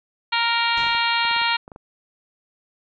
harmonic tone, 466.2 Hz, A#4, in tune, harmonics 2 / 3 / 4 / 5 / 6 / 7 / 8 / 9, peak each -23 / -26 / -28 / -26 / -27 / -29 / -30 / -28 dBFS, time 0.32-1.57 s, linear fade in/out 10 ms
pink noise with exponential decay, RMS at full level -36 dBFS, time 0.77-1.28 s, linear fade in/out 5 ms, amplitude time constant 110 ms
clicks, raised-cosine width 1 ms, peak -26 dBFS, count 10, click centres 0.835 / 0.866 / 0.95 / 1.251 / 1.312 / 1.364 / 1.416 / 1.679 / 1.718 / 1.761 s
effects resampled to 16000 Hz

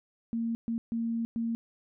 sine tone bursts at uneven times, 230 Hz, A#3, 23 cents flat, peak -28 dBFS, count 4, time 0.33-0.55 / 0.68-0.78 / 0.92-1.25 / 1.36-1.55 s, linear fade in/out 0 ms, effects none

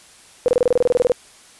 sine tone bursts, 493.9 Hz, B4, in tune, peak -11 dBFS, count 14, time 0.46-1.119 s, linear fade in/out 0 ms, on 22 ms, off 27 ms, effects white hiss -47 dBFS RMS until 1.59 s + resampled to 24000 Hz

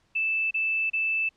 sine tone bursts, 2637 Hz, E7, in tune, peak -23 dBFS, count 3, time 0.15-1.292 s, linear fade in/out 10 ms, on 360 ms, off 31 ms, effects pink hiss -67 dBFS RMS until 1.36 s + low-pass 6000 Hz 12 dB/octave

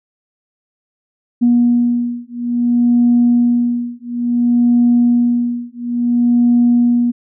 sine beating tone pair, 240 / 240.58 Hz, B3 / B3, -49 / -45 cents, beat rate 0.58 Hz, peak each -13 dBFS, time 1.41-7.12 s, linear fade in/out 20 ms, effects tanh soft clip ceiling -3 dBFS

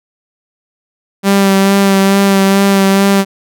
sawtooth tone with vibrato, 196 Hz, G3, in tune, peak -3 dBFS, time 1.23-3.25 s, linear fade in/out 50 ms, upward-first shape sine, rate 2.3 Hz, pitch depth 19 cents each way, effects none

